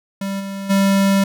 square tone with level steps, 196.1 Hz, G3, 1 cent sharp, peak -22 / -26 / -13 dBFS, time 0.21-1.24 s, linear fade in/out 5 ms, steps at 0.39 / 0.69 s, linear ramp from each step 20 ms, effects none

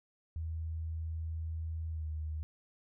sine tone with pitch glide, 80.7 to 77.68 Hz, E2 to D#2, -36 to -2 cents, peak -35 dBFS, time 0.36-2.43 s, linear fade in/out 0 ms, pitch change -66 cents, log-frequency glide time 1.9-2.07 s, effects none

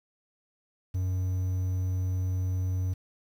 triangle tone with quantisation, 92.5 Hz, F#2, in tune, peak -24 dBFS, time 0.94-2.94 s, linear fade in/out 10 ms, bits 9, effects none

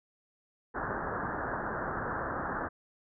white low-pass noise, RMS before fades -35 dBFS, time 0.74-2.69 s, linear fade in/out 20 ms, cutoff 1700 Hz, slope 96 dB/octave, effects none

